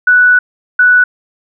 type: tone pair in turn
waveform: sine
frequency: 1480 / 1480 Hz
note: F#6 / F#6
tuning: 0 / 0 cents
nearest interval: unison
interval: 0 cents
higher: neither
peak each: -4 dBFS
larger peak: neither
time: 0.07-0.39 / 0.79-1.04 s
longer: first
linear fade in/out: 5 ms
effects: none